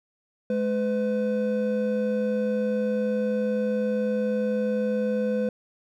triangle tone pair together, 212 / 503.8 Hz, G#3 / B4, +36 / +34 cents, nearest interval octave + minor third, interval 1498 cents, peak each -24 / -23 dBFS, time 0.5-5.49 s, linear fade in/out 2 ms, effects none

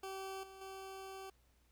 20% pulse tone with level steps, 384.8 Hz, G4, 32 cents flat, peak -38 / -48 / -42 dBFS, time 0.03-1.3 s, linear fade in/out 5 ms, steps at 0.43 / 0.61 s, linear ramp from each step 5 ms, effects added 60 Hz sine -70 dBFS peak until 1.71 s + pink hiss -75 dBFS RMS until 1.71 s

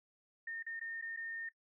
sine tone with dropouts, 1826 Hz, A#6, 36 cents flat, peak -40 dBFS, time 0.47-1.49 s, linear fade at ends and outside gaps 5 ms, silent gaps 0.627-0.664 / 0.796-0.811 / 1.014-1.022 / 1.164-1.171 s, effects noise-tail reverb RT60 0.1 s tail -17 dB re dry

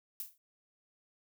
violet noise with exponential decay, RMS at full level -37 dBFS, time 0.2-0.38 s, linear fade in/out 1 ms, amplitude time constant 38 ms, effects none

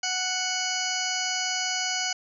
harmonic tone with a mistuned harmonic, 740 Hz, F#5, in tune, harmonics 1 / 2 / 3 / 4 / 6 / 7 / 8 / 9, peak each -34 / -34 / -34 / -34 / -34 / -34 / -34 / -34 dBFS, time 0.03-2.13 s, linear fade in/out 5 ms, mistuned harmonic 7, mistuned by -77 cents, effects none

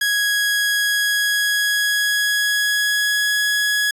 sawtooth tone with pitch glide, 1661.2 to 1676.6 Hz, G#6 to G#6, 0 to +16 cents, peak -13 dBFS, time 0.01-3.91 s, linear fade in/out 5 ms, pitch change +16 cents, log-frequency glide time 0.77-3.37 s, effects resampled to 32000 Hz

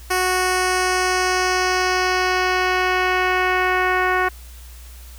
10% pulse tone with low-pass filter sweep, 368.1 Hz, F#4, 9 cents flat, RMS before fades -19 dBFS, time 0.1-4.29 s, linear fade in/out 10 ms, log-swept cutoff 12000 to 1800 Hz, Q 1.3, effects added 60 Hz sine -37 dBFS peak until 5.18 s + white hiss -46 dBFS RMS until 5.18 s

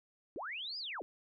sine linear two-way sweep, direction up then down, 261.6 to 5070 to 261.6 Hz, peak -39 dBFS, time 0.36-1.02 s, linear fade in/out 0 ms, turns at 0.78 s, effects none

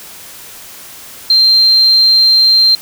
sine tone, 4159 Hz, C8, 11 cents flat, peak -5 dBFS, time 1.3-2.75 s, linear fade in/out 2 ms, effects white hiss -33 dBFS RMS until 2.81 s

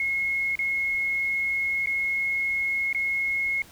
sine tone with dropouts, 2167 Hz, C#7, 40 cents flat, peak -23 dBFS, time 0-3.62 s, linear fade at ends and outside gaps 2 ms, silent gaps 0.555-0.59 / 1.86-1.871 / 2.929-2.947 s, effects added 63 Hz sine -57 dBFS peak until 3.71 s + pink hiss -50 dBFS RMS until 3.71 s

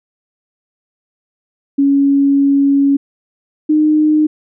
sine tone pair in turn, 278.9 / 305.9 Hz, C#4 / D#4, +11 / -29 cents, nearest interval major second, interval 160 cents, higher second, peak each -8 dBFS, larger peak neither, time 1.78-2.97 / 3.69-4.27 s, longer first, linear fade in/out 10 ms, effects none

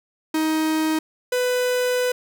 45% pulse tone pair in turn, 314.4 / 498.2 Hz, D#4 / B4, +18 / +15 cents, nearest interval minor sixth, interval 797 cents, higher second, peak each -19 dBFS, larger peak neither, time 0.34-0.99 / 1.32-2.12 s, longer second, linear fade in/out 5 ms, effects none

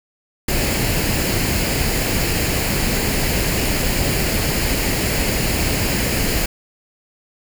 pink noise with comb filter, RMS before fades -19 dBFS, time 0.48-6.46 s, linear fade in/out 5 ms, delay 0.42 ms, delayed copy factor +0.5, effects none

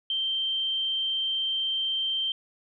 sine tone, 3136 Hz, G7, in tune, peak -25 dBFS, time 0.1-2.32 s, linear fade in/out 2 ms, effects none

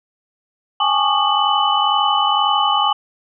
sine tone cluster, 812 / 854 / 1119 / 1210 / 2990 Hz, G#5 / G#5 / C#6 / D#6 / F#7, -39 / +48 / +16 / -49 / +17 cents, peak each -20 dBFS, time 0.8-2.93 s, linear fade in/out 5 ms, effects none

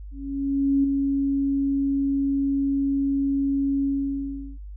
sine tone with ADSR envelope, 276.4 Hz, C#4, 5 cents flat, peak -16 dBFS, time 0.11-4.58 s, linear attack 730 ms, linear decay 4 ms, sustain -4 dB, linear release 740 ms, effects added 50 Hz sine -35 dBFS peak until 4.76 s

